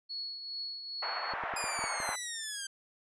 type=tone with tremolo; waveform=sine; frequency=4367 Hz; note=C#8; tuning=27 cents flat; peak=-35 dBFS; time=0.09-1.34 s; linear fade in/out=20 ms; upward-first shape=triangle; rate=2.4 Hz; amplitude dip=55%
type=band-pass noise; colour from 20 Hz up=pink; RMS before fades=-37 dBFS; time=1.02-2.16 s; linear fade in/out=10 ms; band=730 to 1900 Hz; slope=24 dB/octave
type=clicks; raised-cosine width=1 ms; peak=-27 dBFS; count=8; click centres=1.337 / 1.437 / 1.538 / 1.641 / 1.791 / 1.84 / 2.002 / 2.091 s
type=linear sweep; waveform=5% pulse; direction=down; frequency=2489 to 1568 Hz; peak=-25 dBFS; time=1.56-2.67 s; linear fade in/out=5 ms
effects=resampled to 22050 Hz